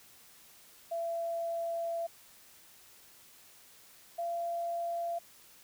sine tone pair in turn, 673 / 683.6 Hz, E5 / F5, +36 / -37 cents, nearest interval unison, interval 27 cents, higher second, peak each -32 / -32 dBFS, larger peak neither, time 0.91-2.07 / 4.18-5.19 s, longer first, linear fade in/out 10 ms, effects white hiss -58 dBFS RMS until 5.63 s

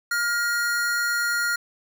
square tone pair together, 1414.4 / 1899 Hz, F6 / A#6, +22 / +32 cents, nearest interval perfect fourth, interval 510 cents, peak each -23 / -31 dBFS, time 0.11-1.56 s, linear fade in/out 5 ms, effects none

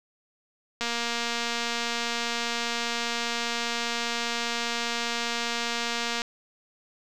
click train, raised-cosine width 0.2 ms, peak -12 dBFS, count 1272, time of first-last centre 0.81-6.219 s, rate 235 Hz, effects none

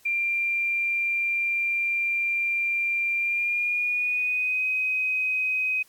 sine tone with pitch glide, 2378 to 2519 Hz, D7 to D#7, +21 to +21 cents, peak -22 dBFS, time 0.05-5.83 s, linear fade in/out 10 ms, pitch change +100 cents, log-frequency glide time 3.17-4.66 s, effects white hiss -58 dBFS RMS until 5.88 s + MP3 96 kbps

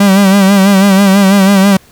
45% pulse tone with vibrato, 196 Hz, G3, in tune, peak -4 dBFS, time 0-1.77 s, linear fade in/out 5 ms, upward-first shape sine, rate 6.1 Hz, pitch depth 60 cents each way, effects pink hiss -43 dBFS RMS until 1.91 s

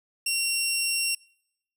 15% pulse tone, 2743 Hz, F7, 32 cents flat, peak -17 dBFS, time 0.26-1.15 s, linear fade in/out 5 ms, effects noise-tail reverb RT60 0.8 s tail -26 dB re dry

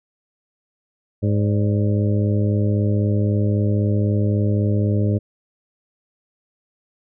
harmonic tone with a mistuned harmonic, 103.83 Hz, G#2, in tune, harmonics 1 / 2 / 3 / 4 / 5 / 6, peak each -17 / -23 / -27 / -29 / -31 / -33 dBFS, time 1.22-5.19 s, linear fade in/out 20 ms, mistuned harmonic 6, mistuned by -82 cents, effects none

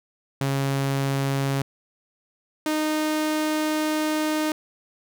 sawtooth tone pair in turn, 137.3 / 308.2 Hz, C#3 / D#4, -16 / -16 cents, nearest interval octave + major second, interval 1400 cents, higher second, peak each -18 dBFS, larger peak neither, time 0.41-1.62 / 2.66-4.52 s, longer second, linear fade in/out 2 ms, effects none

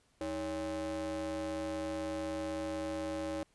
square ring-modulated tone, 121.5 Hz, B2, 28 cents flat, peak -33 dBFS, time 0.21-3.43 s, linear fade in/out 0 ms, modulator 438 Hz, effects pink hiss -71 dBFS RMS until 3.54 s + resampled to 24000 Hz

